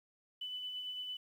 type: tone with tremolo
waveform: sine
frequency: 2995 Hz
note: F#7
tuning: 20 cents sharp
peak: -38 dBFS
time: 0.41-1.17 s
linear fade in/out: 5 ms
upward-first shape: sine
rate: 8.9 Hz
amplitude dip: 30%
effects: 11-bit